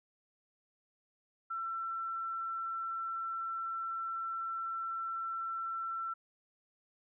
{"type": "tone", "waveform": "sine", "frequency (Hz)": 1344, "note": "E6", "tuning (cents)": 33, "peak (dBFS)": -35, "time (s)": [1.5, 6.14], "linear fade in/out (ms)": 10, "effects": []}